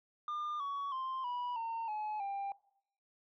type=tone with pitch steps; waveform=sine; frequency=1204 / 1123.4 / 1048.1 / 978 / 912.5 / 851.4 / 794.3 Hz; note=D6 / C#6 / C6 / B5 / A#5 / G#5 / G5; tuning=+43 / +23 / +3 / -17 / -37 / +43 / +23 cents; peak=-33 dBFS; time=0.28-2.52 s; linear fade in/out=2 ms; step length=320 ms; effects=noise-tail reverb RT60 0.7 s tail -22 dB re dry + tanh soft clip ceiling -35 dBFS